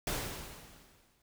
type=noise with exponential decay; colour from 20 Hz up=pink; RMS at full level=-33 dBFS; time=0.07-1.22 s; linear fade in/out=2 ms; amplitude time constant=250 ms; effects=none